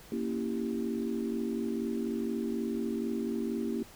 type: chord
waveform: sine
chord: A# diminished seventh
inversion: none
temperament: equal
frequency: 233.1 / 277.2 / 329.6 / 392 Hz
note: A#3 / C#4 / E4 / G4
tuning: 0 / 0 / 0 / 0 cents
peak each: -33 / -38 / -37 / -37 dBFS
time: 0.12-3.83 s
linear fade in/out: 2 ms
effects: pink hiss -53 dBFS RMS until 3.95 s